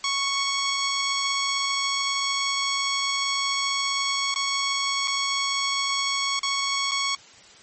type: tone with dropouts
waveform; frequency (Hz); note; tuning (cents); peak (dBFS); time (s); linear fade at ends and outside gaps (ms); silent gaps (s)
10% pulse; 1108.7; C#6; 0; -14; 0.04-7.15; 2; 4.342-4.359 / 5.075-5.079 / 6.393-6.431 / 6.912-6.917
effects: white hiss -49 dBFS RMS until 7.62 s + MP3 32 kbps